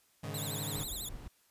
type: chord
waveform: sawtooth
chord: Ab suspended fourth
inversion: none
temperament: equal with one note detuned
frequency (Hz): 103.83 / 140.04 / 155.56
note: Ab2 / Db3 / Eb3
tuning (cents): 0 / +18 / 0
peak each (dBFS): -38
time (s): 0.23-0.84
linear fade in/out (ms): 10
type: tone with vibrato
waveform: 5% pulse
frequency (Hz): 3729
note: A#7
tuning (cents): 0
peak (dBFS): -31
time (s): 0.34-1.09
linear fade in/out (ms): 5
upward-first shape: triangle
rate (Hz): 12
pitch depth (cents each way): 220
type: noise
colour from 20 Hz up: brown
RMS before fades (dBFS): -45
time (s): 0.74-1.28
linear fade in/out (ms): 5
effects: white hiss -69 dBFS RMS until 1.5 s + resampled to 32000 Hz